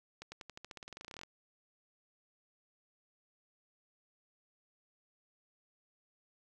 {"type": "accelerating click train", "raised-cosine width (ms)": 0.2, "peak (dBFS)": -29, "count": 21, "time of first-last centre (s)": [0.22, 1.234], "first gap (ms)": 100, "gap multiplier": 0.92, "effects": []}